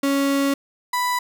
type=tone pair in turn; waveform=35% pulse; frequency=277.6 / 989.3 Hz; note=C#4 / B5; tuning=+3 / +3 cents; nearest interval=octave + minor seventh; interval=2200 cents; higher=second; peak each=-16 / -18 dBFS; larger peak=first; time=0.03-0.54 / 0.93-1.19 s; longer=first; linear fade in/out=5 ms; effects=none